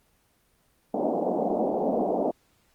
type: band-pass noise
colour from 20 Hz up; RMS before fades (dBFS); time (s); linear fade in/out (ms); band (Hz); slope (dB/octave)
white; -26; 0.94-2.31; 5; 190 to 760; 48
effects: pink hiss -66 dBFS RMS until 2.74 s + Opus 24 kbps